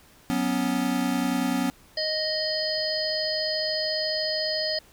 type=chord; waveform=square; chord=F# suspended fourth; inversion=none; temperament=equal; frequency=185 / 246.9 / 277.2 Hz; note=F#3 / B3 / C#4; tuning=0 / 0 / 0 cents; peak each=-31 / -27 / -28 dBFS; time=0.3-1.7 s; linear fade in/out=0 ms
type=harmonic tone; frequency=622 Hz; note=D#5; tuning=1 cent flat; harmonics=1 / 3 / 5 / 7 / 8; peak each=-29 / -35 / -40 / -30 / -29 dBFS; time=1.97-4.79 s; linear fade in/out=5 ms
effects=pink hiss -55 dBFS RMS until 4.92 s